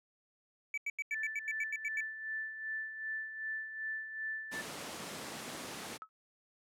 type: tone bursts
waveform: triangle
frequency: 2292 Hz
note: D7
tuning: 43 cents flat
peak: -32 dBFS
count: 11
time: 0.74-2.006 s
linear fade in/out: 2 ms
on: 36 ms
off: 87 ms
type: tone with tremolo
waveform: sine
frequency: 1760 Hz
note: A6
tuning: in tune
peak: -35 dBFS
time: 1.11-4.62 s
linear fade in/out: 20 ms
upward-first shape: sine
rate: 2.6 Hz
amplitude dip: 60%
type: noise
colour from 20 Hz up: pink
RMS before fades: -42 dBFS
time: 4.51-5.98 s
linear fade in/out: 20 ms
type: tone with exponential decay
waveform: sine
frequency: 1290 Hz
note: E6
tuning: 38 cents flat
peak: -38 dBFS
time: 6.02-6.09 s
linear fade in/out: 0 ms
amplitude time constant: 15 ms
effects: high-pass 200 Hz 12 dB/octave + low-pass 11000 Hz 12 dB/octave